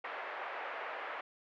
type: band-pass noise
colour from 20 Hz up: pink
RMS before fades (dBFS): -42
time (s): 0.04-1.21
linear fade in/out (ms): 5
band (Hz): 540 to 2300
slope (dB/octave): 24
effects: none